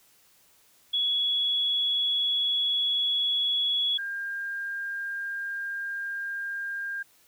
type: tone pair in turn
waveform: sine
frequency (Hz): 3369 / 1603.8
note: G#7 / G6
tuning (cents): +24 / +39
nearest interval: octave + minor second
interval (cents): 1285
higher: first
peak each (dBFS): -23 / -30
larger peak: first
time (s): 0.93-3.98 / 3.98-7.03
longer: neither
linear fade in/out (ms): 10
effects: white hiss -61 dBFS RMS until 7.27 s